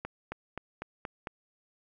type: accelerating click train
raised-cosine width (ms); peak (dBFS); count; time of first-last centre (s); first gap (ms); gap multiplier
0.5; -21; 6; 0.05-1.272; 270; 0.95
effects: none